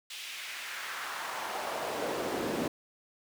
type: noise with high-pass filter sweep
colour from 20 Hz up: brown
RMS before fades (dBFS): -36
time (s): 0.1-2.68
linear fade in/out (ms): 5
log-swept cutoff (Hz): 3200 to 280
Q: 1.6
effects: none